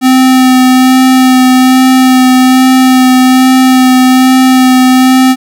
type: tone with vibrato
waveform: square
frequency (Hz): 257.5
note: C4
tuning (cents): -28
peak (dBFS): -3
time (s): 0.01-5.36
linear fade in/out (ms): 50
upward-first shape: sine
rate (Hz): 1.2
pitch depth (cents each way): 12
effects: none